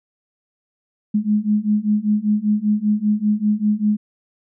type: beating tone pair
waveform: sine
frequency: 207.7 / 212.8 Hz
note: G#3 / G#3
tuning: 0 / +42 cents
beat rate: 5.1 Hz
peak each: -19 / -18 dBFS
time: 1.14-3.97 s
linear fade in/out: 10 ms
effects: none